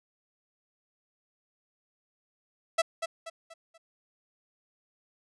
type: tone with echo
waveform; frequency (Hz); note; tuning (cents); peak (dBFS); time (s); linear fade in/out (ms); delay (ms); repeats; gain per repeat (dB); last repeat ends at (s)
sawtooth; 659.3; E5; 0; -18; 2.78-2.82; 10; 240; 4; -8; 3.78
effects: resampled to 24000 Hz